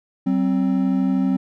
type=tone pair together; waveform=triangle; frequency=190.23 / 262.9 Hz; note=F#3 / C4; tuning=+48 / +8 cents; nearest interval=tritone; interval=560 cents; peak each=-18 / -17 dBFS; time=0.26-1.37 s; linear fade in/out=10 ms; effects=none